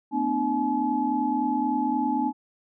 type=tone cluster; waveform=sine; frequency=226.8 / 256.5 / 300.1 / 854 Hz; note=A#3 / C4 / D4 / G#5; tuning=-47 / -34 / +38 / +48 cents; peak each=-32 / -27 / -28 / -26 dBFS; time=0.11-2.33 s; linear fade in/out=50 ms; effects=none